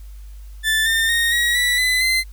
30% pulse tone with pitch steps, 1760 / 1807.4 / 1856.1 / 1906 / 1957.4 / 2010 / 2064 Hz, A6 / A6 / A#6 / A#6 / B6 / B6 / C7, 0 / +46 / -8 / +38 / -16 / +30 / -24 cents, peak -13 dBFS, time 0.63-2.24 s, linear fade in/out 50 ms, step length 230 ms, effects added 50 Hz sine -34 dBFS peak until 2.32 s + white hiss -55 dBFS RMS until 2.32 s

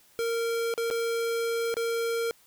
square tone with dropouts, 462.2 Hz, A#4, 15 cents flat, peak -27 dBFS, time 0.19-2.31 s, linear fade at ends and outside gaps 0 ms, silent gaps 0.739-0.778 / 0.902-0.91 / 1.741-1.768 s, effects white hiss -60 dBFS RMS until 2.46 s

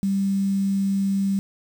sine tone with quantisation, 196 Hz, G3, in tune, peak -19 dBFS, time 0.03-1.39 s, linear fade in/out 0 ms, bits 7, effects none

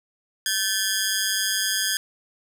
10% pulse ring-modulated tone, 1644 Hz, G#6, 18 cents flat, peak -10 dBFS, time 0.46-1.97 s, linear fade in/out 0 ms, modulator 99.7 Hz, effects none

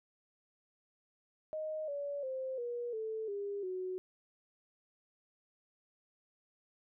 sine tone with pitch steps, 622.3 / 570.7 / 523.3 / 479.9 / 440 / 403.5 / 370 Hz, D#5 / D5 / C5 / B4 / A4 / G#4 / F#4, 0 / -50 / 0 / -50 / 0 / -50 / 0 cents, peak -36 dBFS, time 1.53-3.98 s, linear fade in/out 0 ms, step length 350 ms, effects none

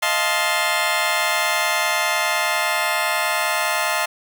15% pulse chord, F dominant seventh, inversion third, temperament just, 628.6 / 698.5 / 873.1 / 1047.7 Hz, Eb5 / F5 / A5 / C6, +18 / 0 / -14 / +2 cents, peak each -18 dBFS, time 0.02-4.06 s, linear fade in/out 10 ms, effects none

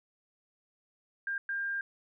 sine tone bursts at uneven times, 1600 Hz, G6, 35 cents sharp, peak -31 dBFS, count 2, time 1.27-1.38 / 1.49-1.81 s, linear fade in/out 2 ms, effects none

